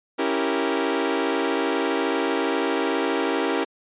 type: chord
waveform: sawtooth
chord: C# diminished seventh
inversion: none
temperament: equal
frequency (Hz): 277.2 / 329.6 / 392 / 466.2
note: C#4 / E4 / G4 / Bb4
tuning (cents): 0 / 0 / 0 / 0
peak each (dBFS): -23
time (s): 0.18-3.65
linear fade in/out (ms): 20
effects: resampled to 8000 Hz